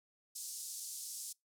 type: band-pass noise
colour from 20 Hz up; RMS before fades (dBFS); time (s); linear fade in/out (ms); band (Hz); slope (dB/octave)
white; -45; 0.35-1.33; 10; 5000 to 11000; 24
effects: noise-tail reverb RT60 0.2 s tail -26 dB re dry